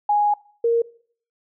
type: tone pair in turn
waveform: sine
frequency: 829 / 465.3 Hz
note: G#5 / A#4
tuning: -3 / -3 cents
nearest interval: minor seventh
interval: 1000 cents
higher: first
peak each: -15 dBFS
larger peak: neither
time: 0.09-0.34 / 0.64-0.82 s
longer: first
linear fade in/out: 5 ms
effects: noise-tail reverb RT60 0.5 s tail -21 dB re dry